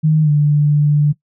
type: tone with pitch glide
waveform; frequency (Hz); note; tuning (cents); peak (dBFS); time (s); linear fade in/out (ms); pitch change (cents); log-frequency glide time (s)
sine; 155.5 to 147.62; D#3 to D3; -1 to +9; -9; 0.03-1.13; 20; -90; 0.23-0.3
effects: noise-tail reverb RT60 0.1 s tail -19 dB re dry